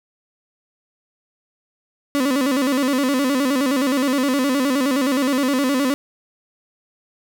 35% pulse tone with vibrato, 269.3 Hz, C#4, 50 cents flat, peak -15 dBFS, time 2.15-5.94 s, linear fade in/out 0 ms, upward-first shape square, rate 9.6 Hz, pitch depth 98 cents each way, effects 9-bit

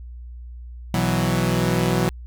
sawtooth chord, B suspended fourth, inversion none, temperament equal, 123.47 / 164.81 / 185 Hz, B2 / E3 / F#3, 0 / 0 / 0 cents, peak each -19 dBFS, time 0.94-2.09 s, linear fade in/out 0 ms, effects added 60 Hz sine -34 dBFS peak until 2.26 s

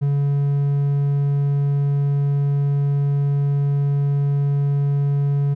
triangle tone, 141.7 Hz, C#3, 38 cents sharp, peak -14 dBFS, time 0.01-5.55 s, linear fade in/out 20 ms, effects none

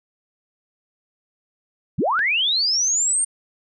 sine linear sweep, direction up, 88.7 to 8870 Hz, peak -17 dBFS, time 1.98-3.25 s, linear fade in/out 10 ms
click, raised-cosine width 0.3 ms, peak -19 dBFS, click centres 2.192 s
effects none

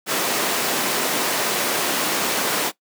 pink high-pass noise, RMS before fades -22 dBFS, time 0.06-2.72 s, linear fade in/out 50 ms, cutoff 270 Hz, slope 12 dB/octave, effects noise-tail reverb RT60 0.1 s tail -18 dB re dry + high-pass 150 Hz 12 dB/octave

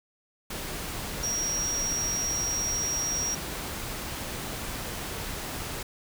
sine tone in noise, 5660 Hz, F8, 22 cents sharp, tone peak -27 dBFS, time 1.23-3.35 s, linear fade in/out 5 ms, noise pink, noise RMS -35 dBFS, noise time 0.5-5.83 s, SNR +5 dB, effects none

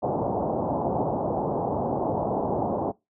white low-pass noise, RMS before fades -26 dBFS, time 0.02-2.92 s, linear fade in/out 20 ms, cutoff 880 Hz, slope 48 dB/octave, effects noise-tail reverb RT60 0.2 s tail -22 dB re dry + high-pass 100 Hz 12 dB/octave

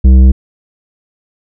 sine tone with tanh clipping, 64.6 Hz, C2, 21 cents flat, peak -3 dBFS, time 0.04-0.32 s, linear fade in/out 10 ms, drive 10 dB, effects none

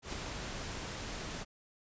pink noise with ADSR envelope, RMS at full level -38 dBFS, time 0.02-1.45 s, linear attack 110 ms, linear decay 4 ms, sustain -3 dB, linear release 35 ms, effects resampled to 16000 Hz

